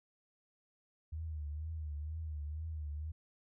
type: tone with vibrato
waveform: sine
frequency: 77 Hz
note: D#2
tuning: 17 cents flat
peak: -38 dBFS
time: 1.12-3.12 s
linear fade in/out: 10 ms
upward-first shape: triangle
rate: 2.1 Hz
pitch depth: 100 cents each way
effects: none